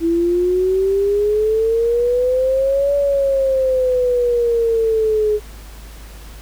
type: exponential two-way sweep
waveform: sine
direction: up then down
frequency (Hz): 329.6 to 571 to 418.6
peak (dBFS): -13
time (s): 0-5.4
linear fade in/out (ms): 50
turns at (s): 2.95
effects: added 52 Hz sine -34 dBFS peak until 6.41 s + pink hiss -42 dBFS RMS until 6.41 s